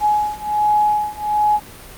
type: beating tone pair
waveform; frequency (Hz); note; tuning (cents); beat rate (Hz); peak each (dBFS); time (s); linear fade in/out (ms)
sine; 840 / 841.3; G#5 / G#5; +19 / +22; 1.3; -18 / -17; 0-1.6; 50
effects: pink hiss -38 dBFS RMS until 1.97 s + Opus 48 kbps